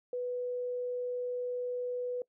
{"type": "tone", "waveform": "sine", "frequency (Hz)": 493.9, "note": "B4", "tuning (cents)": 0, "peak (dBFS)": -32, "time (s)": [0.13, 2.22], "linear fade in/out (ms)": 2, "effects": ["noise-tail reverb RT60 0.1 s tail -22 dB re dry"]}